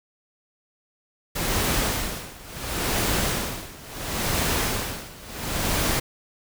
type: noise with tremolo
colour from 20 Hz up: pink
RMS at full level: -23 dBFS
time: 1.35-6 s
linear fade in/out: 10 ms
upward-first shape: sine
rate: 0.72 Hz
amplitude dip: 90%
effects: none